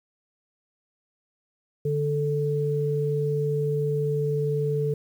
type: tone pair together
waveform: sine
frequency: 146.6 / 439.3 Hz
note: D3 / A4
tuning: -3 / -3 cents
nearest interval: octave + perfect fifth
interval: 1900 cents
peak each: -25 dBFS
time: 1.85-4.94 s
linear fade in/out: 5 ms
effects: 9-bit